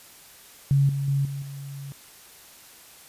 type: tone with level steps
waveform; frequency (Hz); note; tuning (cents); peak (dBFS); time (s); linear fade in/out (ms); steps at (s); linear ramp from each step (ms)
sine; 139.1; C#3; +6; -16 / -24 / -20 / -29 / -34; 0.71-1.92; 0; 0.89 / 1.08 / 1.25 / 1.42; 2
effects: white hiss -49 dBFS RMS until 3.08 s + resampled to 32000 Hz